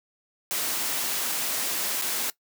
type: noise with dropouts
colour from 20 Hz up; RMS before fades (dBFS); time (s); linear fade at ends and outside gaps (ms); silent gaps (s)
white; -28; 0.51-2.3; 0; 2.014-2.021
effects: noise-tail reverb RT60 0.1 s tail -19 dB re dry + high-pass 200 Hz 12 dB/octave